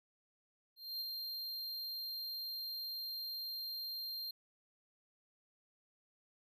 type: tone with ADSR envelope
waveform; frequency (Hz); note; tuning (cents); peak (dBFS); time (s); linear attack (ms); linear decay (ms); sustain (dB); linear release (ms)
square; 4186; C8; 0; -38; 0.76-4.31; 250; 15; -3; 5
effects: none